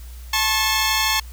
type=tone pair together; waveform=10% pulse; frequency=873.7 / 1084 Hz; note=A5 / C#6; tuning=-12 / -39 cents; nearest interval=major third; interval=373 cents; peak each=-12 dBFS; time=0.33-1.2 s; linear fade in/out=5 ms; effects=added 60 Hz sine -34 dBFS peak until 1.32 s + white hiss -48 dBFS RMS until 1.32 s